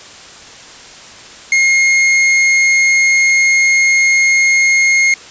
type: tone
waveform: 45% pulse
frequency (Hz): 2144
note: C7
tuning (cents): +42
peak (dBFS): -8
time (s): 1.52-5.14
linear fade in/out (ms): 2
effects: white hiss -35 dBFS RMS until 5.3 s + resampled to 16000 Hz